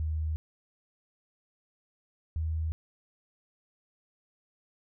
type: tone pair in turn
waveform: sine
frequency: 78.2 / 79.7 Hz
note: D#2 / D#2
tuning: +9 / +42 cents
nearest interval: unison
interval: 33 cents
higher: second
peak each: -28 dBFS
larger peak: neither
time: 0-0.36 / 2.36-2.72 s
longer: neither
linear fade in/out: 0 ms
effects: none